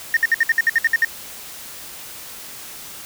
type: tone bursts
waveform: sine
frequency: 1833 Hz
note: A#6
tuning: 30 cents flat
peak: -10 dBFS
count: 11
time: 0.14-1.048 s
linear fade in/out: 2 ms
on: 28 ms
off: 60 ms
effects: tanh soft clip ceiling -9 dBFS + white hiss -36 dBFS RMS until 3.05 s